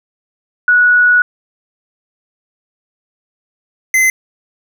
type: tone pair in turn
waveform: sine / square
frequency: 1466 / 2053 Hz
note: F#6 / C7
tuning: -16 / -33 cents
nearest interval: tritone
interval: 583 cents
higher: second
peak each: -6 / -9 dBFS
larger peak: first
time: 0.68-1.22 / 3.94-4.1 s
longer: first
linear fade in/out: 2 ms
effects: none